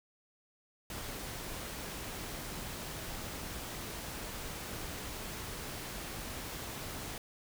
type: noise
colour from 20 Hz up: pink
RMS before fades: -42 dBFS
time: 0.9-7.18 s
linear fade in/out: 2 ms
effects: none